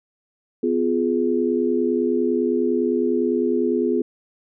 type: chord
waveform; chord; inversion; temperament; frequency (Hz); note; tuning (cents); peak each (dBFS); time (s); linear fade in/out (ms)
sine; F diminished; second; just; 251.4 / 349.2 / 419.1; Cb4 / F4 / Ab4; +31 / 0 / +16; -22; 0.63-4.02; 5
effects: none